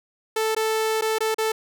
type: tone with dropouts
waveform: sawtooth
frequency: 440 Hz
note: A4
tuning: in tune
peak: -17 dBFS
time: 0.36-1.52 s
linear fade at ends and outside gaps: 5 ms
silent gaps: 0.549-0.564 / 1.012-1.02 / 1.185-1.205 / 1.345-1.383 s
effects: none